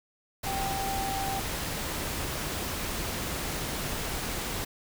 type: tone in noise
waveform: sine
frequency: 781 Hz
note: G5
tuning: 7 cents flat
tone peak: -31 dBFS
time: 0.46-1.4 s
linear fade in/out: 10 ms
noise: pink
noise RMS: -33 dBFS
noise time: 0.43-4.65 s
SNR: -1 dB
effects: none

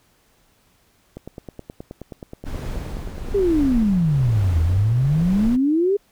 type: click train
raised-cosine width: 2 ms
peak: -20 dBFS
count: 22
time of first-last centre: 1.17-3.392 s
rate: 9.45 Hz
type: noise with tremolo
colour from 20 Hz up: brown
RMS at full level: -26 dBFS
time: 2.45-5.57 s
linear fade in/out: 20 ms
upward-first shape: triangle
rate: 1.1 Hz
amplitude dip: 50%
type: exponential two-way sweep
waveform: sine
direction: down then up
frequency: 415.3 to 78.6 to 415.3 Hz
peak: -15 dBFS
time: 3.34-5.97 s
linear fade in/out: 10 ms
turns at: 4.6 s
effects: pink hiss -60 dBFS RMS until 6.11 s

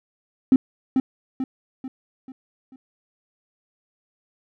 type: tone with echo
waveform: triangle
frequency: 261.6 Hz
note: C4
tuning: in tune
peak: -6 dBFS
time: 0.52-0.56 s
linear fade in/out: 2 ms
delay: 440 ms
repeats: 5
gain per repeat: -7 dB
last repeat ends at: 2.76 s
effects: tanh soft clip ceiling -8 dBFS

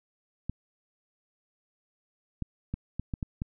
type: clicks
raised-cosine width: 5 ms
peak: -19 dBFS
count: 7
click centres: 0.496 / 2.423 / 2.74 / 2.996 / 3.138 / 3.228 / 3.419 s
effects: none

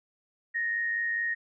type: tone pair together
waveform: sine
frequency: 1760 / 1864.7 Hz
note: A6 / A#6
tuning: 0 / 0 cents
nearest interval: minor second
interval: 100 cents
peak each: -38 / -27 dBFS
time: 0.54-1.35 s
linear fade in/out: 20 ms
effects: none

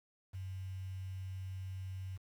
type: tone with quantisation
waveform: sine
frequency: 94.2 Hz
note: F#2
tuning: 32 cents sharp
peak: -40 dBFS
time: 0.33-2.18 s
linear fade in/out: 20 ms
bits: 10
effects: none

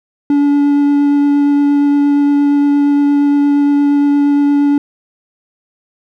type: tone with vibrato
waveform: triangle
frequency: 286.6 Hz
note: D4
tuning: 42 cents flat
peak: -6 dBFS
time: 0.3-4.78 s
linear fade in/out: 2 ms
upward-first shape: triangle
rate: 8.6 Hz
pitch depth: 9 cents each way
effects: none

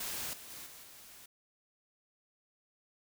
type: noise with level steps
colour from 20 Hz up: white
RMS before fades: -39 / -50 / -47 / -52 / -54 dBFS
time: 0-1.26 s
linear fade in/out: 5 ms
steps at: 0.33 / 0.5 / 0.66 / 0.83 s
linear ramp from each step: 5 ms
effects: none

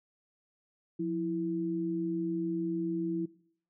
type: tone pair together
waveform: sine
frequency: 176.63 / 329.6 Hz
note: F3 / E4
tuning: +20 / 0 cents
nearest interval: major seventh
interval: 1080 cents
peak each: -35 / -31 dBFS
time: 0.99-3.26 s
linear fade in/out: 10 ms
effects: noise-tail reverb RT60 0.6 s tail -21 dB re dry

